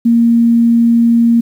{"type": "tone", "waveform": "sine", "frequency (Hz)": 233.1, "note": "A#3", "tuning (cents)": 0, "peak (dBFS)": -6, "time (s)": [0.05, 1.41], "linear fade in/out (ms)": 10, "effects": ["7-bit"]}